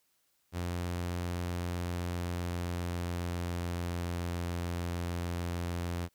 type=tone with pitch glide; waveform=sawtooth; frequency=87.8 to 86.69 Hz; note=F2 to F2; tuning=+10 to -12 cents; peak=-29 dBFS; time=0.52-6.09 s; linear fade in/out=50 ms; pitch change=-22 cents; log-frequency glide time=1.86-4.48 s; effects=white hiss -74 dBFS RMS until 6.14 s